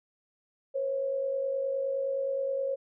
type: tone pair together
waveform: sine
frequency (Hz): 493.9 / 543.5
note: B4 / C#5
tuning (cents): 0 / -34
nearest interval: major second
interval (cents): 166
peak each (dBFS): -37 / -28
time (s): 0.74-2.76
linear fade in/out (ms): 20
effects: none